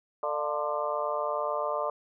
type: harmonic tone with a mistuned harmonic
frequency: 148.9 Hz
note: D3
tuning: 24 cents sharp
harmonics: 3 / 4 / 5 / 6 / 7 / 8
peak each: -37 / -31 / -37 / -38 / -34 / -35 dBFS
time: 0.23-1.9 s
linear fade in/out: 2 ms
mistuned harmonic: 5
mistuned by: -100 cents
effects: none